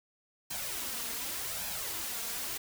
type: noise with flanger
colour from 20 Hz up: white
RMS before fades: -37 dBFS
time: 0.5-2.58 s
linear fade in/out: 10 ms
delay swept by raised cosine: 1.2 to 4.4 ms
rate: 0.86 Hz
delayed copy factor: +0.6
effects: none